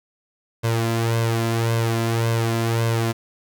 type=tone with flanger; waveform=sawtooth; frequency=114.7 Hz; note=A#2; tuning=28 cents flat; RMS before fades=-21 dBFS; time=0.63-3.13 s; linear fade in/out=20 ms; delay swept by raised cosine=1.9 to 3 ms; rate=1.8 Hz; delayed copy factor=+0.65; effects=9-bit